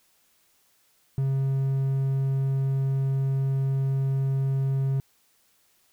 triangle tone, 135.2 Hz, C#3, 43 cents flat, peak -20 dBFS, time 1.18-5 s, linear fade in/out 0 ms, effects white hiss -65 dBFS RMS until 5.92 s

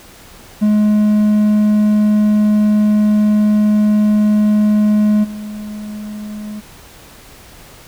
triangle tone with level steps, 210.8 Hz, G#3, 26 cents sharp, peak -7 / -22 dBFS, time 0.61-6.61 s, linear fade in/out 20 ms, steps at 5.23 s, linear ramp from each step 20 ms, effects pink hiss -40 dBFS RMS until 7.87 s

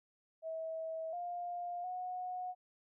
sine tone with pitch steps, 646 / 704 / 730 Hz, E5 / F5 / F#5, -35 / +14 / -24 cents, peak -38 dBFS, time 0.42-2.55 s, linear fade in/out 50 ms, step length 710 ms, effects none

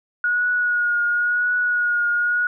sine tone with vibrato, 1448 Hz, F#6, 38 cents flat, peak -17 dBFS, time 0.24-2.47 s, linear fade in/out 2 ms, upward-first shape triangle, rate 0.95 Hz, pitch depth 28 cents each way, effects none

